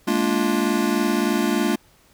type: chord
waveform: square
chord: Bb dominant seventh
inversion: third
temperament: just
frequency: 209.8 / 233.1 / 291.4 / 349.6 Hz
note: Ab3 / Bb3 / D4 / F4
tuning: +18 / 0 / -13 / +2 cents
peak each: -25 dBFS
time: 0.07-1.76 s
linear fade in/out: 10 ms
effects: pink hiss -56 dBFS RMS until 2.13 s